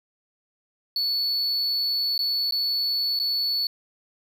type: tone with dropouts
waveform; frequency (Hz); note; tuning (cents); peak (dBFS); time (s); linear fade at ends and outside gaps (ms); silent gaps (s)
triangle; 4435; C#8; 0; -21; 0.96-3.67; 2; 2.179-2.19 / 2.51-2.522 / 3.191-3.198
effects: 9-bit